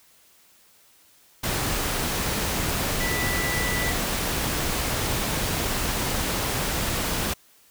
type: tone in noise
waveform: sine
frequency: 1975.5 Hz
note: B6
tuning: in tune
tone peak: -28 dBFS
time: 3-3.92 s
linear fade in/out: 10 ms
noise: pink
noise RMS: -26 dBFS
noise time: 1.43-7.34 s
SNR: -5 dB
effects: white hiss -57 dBFS RMS until 7.7 s